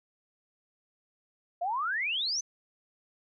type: exponential sweep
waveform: sine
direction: up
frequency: 663 to 6272 Hz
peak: -28 dBFS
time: 1.61-2.41 s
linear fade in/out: 10 ms
effects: none